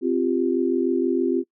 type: chord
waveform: sine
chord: C suspended fourth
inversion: none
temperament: equal with one note detuned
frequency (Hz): 261.6 / 345.6 / 392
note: C4 / F4 / G4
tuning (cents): 0 / -18 / 0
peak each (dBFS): -23 / -22 / -25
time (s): 0.01-1.44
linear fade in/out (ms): 50
effects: noise-tail reverb RT60 0.1 s tail -24 dB re dry